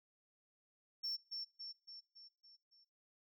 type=tone with echo; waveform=sine; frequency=5430 Hz; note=F8; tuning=50 cents flat; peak=-35 dBFS; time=1.03-1.17 s; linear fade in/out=20 ms; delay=280 ms; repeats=6; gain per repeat=-5 dB; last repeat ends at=2.85 s; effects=noise-tail reverb RT60 0.5 s tail -26 dB re dry + tanh soft clip ceiling -37 dBFS